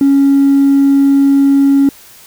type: tone with hard clipping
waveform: sine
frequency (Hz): 277.2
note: C#4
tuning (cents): 0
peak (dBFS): -6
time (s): 0.01-1.89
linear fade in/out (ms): 2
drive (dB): 1
effects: white hiss -39 dBFS RMS until 2.26 s